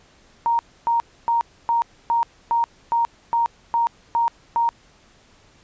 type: tone bursts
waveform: sine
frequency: 932.3 Hz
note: A#5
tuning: in tune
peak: -16 dBFS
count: 11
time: 0.46-4.69 s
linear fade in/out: 0 ms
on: 130 ms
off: 280 ms
effects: pink hiss -54 dBFS RMS until 5.63 s + resampled to 16000 Hz